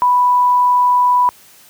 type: tone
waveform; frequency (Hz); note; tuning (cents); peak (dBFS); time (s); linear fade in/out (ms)
sine; 987.8; B5; 0; -9; 0.02-1.29; 0
effects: white hiss -45 dBFS RMS until 1.69 s + high-pass 60 Hz 12 dB/octave